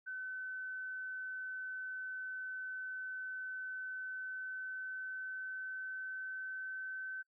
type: tone with pitch glide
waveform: sine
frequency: 1519 to 1531.3 Hz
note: F#6 to G6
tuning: +45 to -41 cents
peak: -40 dBFS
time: 0.06-7.23 s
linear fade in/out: 20 ms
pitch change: +14 cents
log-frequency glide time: 3.91-7.07 s
effects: noise-tail reverb RT60 0.1 s tail -25 dB re dry